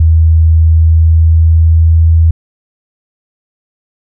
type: tone with pitch glide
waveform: sine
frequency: 80.6 to 81.58 Hz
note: E2 to E2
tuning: -38 to -17 cents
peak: -3 dBFS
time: 0-2.31 s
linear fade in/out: 5 ms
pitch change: +21 cents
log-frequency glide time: 0.55-2.12 s
effects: none